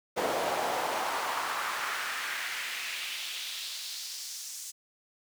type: noise with high-pass filter sweep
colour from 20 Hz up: brown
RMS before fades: -34 dBFS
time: 0.16-4.72 s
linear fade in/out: 20 ms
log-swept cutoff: 520 to 6800 Hz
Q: 1.9
effects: none